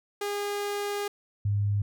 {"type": "tone pair in turn", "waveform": ["sawtooth", "sine"], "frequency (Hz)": [408.1, 102.03], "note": ["G#4", "G#2"], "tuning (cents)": [-30, -30], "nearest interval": "2 octaves", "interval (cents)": 2400, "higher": "first", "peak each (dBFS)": [-25, -23], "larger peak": "second", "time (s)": [[0.21, 1.08], [1.45, 1.82]], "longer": "first", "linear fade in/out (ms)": 5, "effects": []}